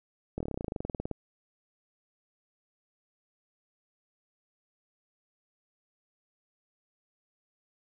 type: slowing click train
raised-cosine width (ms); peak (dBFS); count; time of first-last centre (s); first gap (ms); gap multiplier
2; -20; 20; 0.38-1.113; 24; 1.05
effects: none